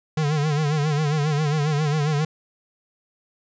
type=tone with vibrato; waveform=square; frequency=150 Hz; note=D3; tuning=37 cents sharp; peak=-20 dBFS; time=0.17-2.25 s; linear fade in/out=5 ms; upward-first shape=sine; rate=7.4 Hz; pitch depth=87 cents each way; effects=resampled to 16000 Hz